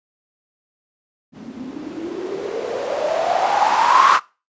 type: noise with low-pass filter sweep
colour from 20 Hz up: violet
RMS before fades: -19 dBFS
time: 1.32-4.2 s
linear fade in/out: 50 ms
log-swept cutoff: 210 to 1200 Hz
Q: 8
effects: noise-tail reverb RT60 0.3 s tail -22 dB re dry + resampled to 16000 Hz